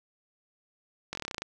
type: slowing click train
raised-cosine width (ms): 0.2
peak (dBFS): -17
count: 11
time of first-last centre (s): 1.13-1.42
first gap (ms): 21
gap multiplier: 1.07
effects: none